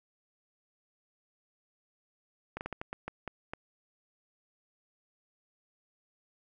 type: slowing click train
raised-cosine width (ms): 0.5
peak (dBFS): -22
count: 9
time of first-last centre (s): 2.57-3.535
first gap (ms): 39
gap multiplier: 1.31
effects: none